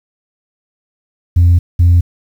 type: tone pair in turn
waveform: sine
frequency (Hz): 86.7 / 86.7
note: F2 / F2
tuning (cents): -12 / -12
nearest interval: unison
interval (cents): 0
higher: neither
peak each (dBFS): -3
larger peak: neither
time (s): 1.36-1.59 / 1.79-2.01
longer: first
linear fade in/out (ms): 10
effects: tanh soft clip ceiling -3 dBFS + 7-bit